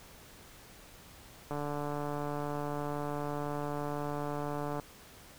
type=click train; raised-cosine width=1 ms; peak=-23 dBFS; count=481; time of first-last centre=1.51-4.798 s; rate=146 Hz; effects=pink hiss -54 dBFS RMS until 5.38 s